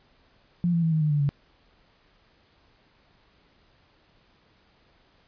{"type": "tone with pitch steps", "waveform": "sine", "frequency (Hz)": [174.2, 168.36, 162.72, 157.27, 152, 146.91, 141.99], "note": ["F3", "E3", "E3", "D#3", "D#3", "D3", "C#3"], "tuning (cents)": [-4, 37, -22, 19, -40, 1, 42], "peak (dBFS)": -20, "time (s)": [0.64, 1.291], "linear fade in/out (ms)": 0, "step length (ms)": 93, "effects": ["pink hiss -62 dBFS RMS until 5.27 s", "resampled to 11025 Hz"]}